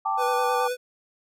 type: chord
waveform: sine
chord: G suspended second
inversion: none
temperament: equal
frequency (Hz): 784 / 880 / 1174.7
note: G5 / A5 / D6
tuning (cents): 0 / 0 / 0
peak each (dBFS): -27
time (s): 0.05-0.68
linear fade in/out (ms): 10
type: tone with vibrato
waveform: square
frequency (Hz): 493.9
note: B4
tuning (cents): 0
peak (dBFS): -26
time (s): 0.17-0.77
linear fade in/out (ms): 50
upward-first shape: square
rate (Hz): 9.3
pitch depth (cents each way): 15
effects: none